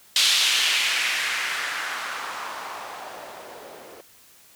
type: noise with low-pass filter sweep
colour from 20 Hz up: violet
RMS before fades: -26 dBFS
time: 0.16-4.01 s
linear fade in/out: 2 ms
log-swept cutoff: 3700 to 460 Hz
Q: 1.8
effects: white hiss -53 dBFS RMS until 4.55 s